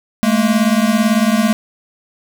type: beating tone pair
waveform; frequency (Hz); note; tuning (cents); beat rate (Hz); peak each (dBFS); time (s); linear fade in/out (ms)
square; 210 / 228; G#3 / A#3; +19 / -38; 18; -15; 0.23-1.53; 0
effects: none